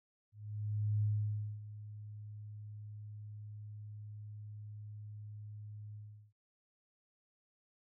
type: tone with ADSR envelope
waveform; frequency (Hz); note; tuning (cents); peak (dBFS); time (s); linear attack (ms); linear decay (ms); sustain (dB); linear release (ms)
sine; 105.2; G#2; +23; -29; 0.32-6.33; 700; 580; -16; 380
effects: none